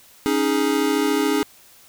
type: chord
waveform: square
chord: C# suspended second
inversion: none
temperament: equal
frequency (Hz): 277.2 / 311.1 / 415.3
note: C#4 / D#4 / G#4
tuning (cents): 0 / 0 / 0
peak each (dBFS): -23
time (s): 0.26-1.43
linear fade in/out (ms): 0
effects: white hiss -50 dBFS RMS until 1.88 s